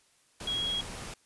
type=tone in noise; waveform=sine; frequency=3302 Hz; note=G#7; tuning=11 cents flat; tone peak=-29 dBFS; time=0.47-0.81 s; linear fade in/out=5 ms; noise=pink; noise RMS=-41 dBFS; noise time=0.4-1.14 s; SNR=+9 dB; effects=white hiss -66 dBFS RMS until 1.25 s + resampled to 24000 Hz